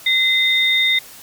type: tone pair together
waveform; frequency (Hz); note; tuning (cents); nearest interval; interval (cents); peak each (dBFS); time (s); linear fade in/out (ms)
sine; 2055 / 3659; C7 / A#7; -32 / -33; minor seventh; 999; -16; 0.06-0.99; 5
effects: white hiss -40 dBFS RMS until 1.22 s + Opus 48 kbps